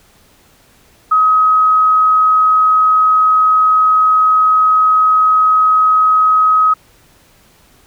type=tone; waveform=sine; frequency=1268 Hz; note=D#6; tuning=32 cents sharp; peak=-7 dBFS; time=1.11-6.74 s; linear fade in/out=10 ms; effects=pink hiss -49 dBFS RMS until 7.86 s